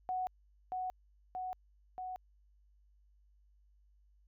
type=tone with echo; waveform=sine; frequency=740 Hz; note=F#5; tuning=in tune; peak=-33 dBFS; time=0.09-0.27 s; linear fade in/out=0 ms; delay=630 ms; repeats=3; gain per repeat=-2 dB; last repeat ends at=2.16 s; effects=added 50 Hz sine -64 dBFS peak until 4.27 s